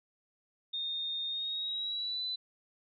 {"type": "tone with pitch glide", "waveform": "sine", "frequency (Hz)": [3669, 4001], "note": ["A#7", "B7"], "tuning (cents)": [-28, 22], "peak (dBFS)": -33, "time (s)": [0.73, 2.36], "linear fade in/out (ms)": 10, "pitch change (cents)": 150, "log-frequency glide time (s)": [1.27, 2.24], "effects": []}